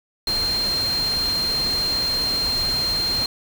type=tone in noise; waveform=sine; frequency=4186 Hz; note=C8; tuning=in tune; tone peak=-20 dBFS; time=0.27-3.26 s; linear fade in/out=2 ms; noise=pink; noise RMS=-30 dBFS; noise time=0.27-3.26 s; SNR=+7 dB; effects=none